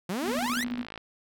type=exponential sweep; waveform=sawtooth; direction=up; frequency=167.8 to 2093 Hz; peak=-25 dBFS; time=0.09-0.64 s; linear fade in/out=5 ms
type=tone with tremolo; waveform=sine; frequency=243.6 Hz; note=B3; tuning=24 cents flat; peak=-28 dBFS; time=0.21-0.86 s; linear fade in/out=50 ms; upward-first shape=square; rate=14 Hz; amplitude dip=50%
type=click train; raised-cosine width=0.3 ms; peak=-23 dBFS; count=40; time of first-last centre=0.26-0.977 s; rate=54.4 Hz
effects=none